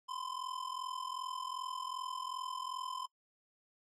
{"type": "ring-modulated tone", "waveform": "square", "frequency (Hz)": 1029, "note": "C6", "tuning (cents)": -29, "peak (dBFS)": -37, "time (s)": [0.08, 3.07], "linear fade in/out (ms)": 20, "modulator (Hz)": 21.3, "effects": ["noise-tail reverb RT60 0.1 s tail -24 dB re dry", "low-pass 8000 Hz 12 dB/octave"]}